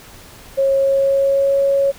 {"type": "tone with pitch glide", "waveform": "sine", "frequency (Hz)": [544, 553.2], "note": ["C#5", "C#5"], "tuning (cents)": [-33, -4], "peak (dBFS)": -12, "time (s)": [0.57, 1.92], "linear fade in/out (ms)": 20, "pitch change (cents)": 29, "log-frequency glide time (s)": [0.7, 1.59], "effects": ["pink hiss -41 dBFS RMS until 1.98 s"]}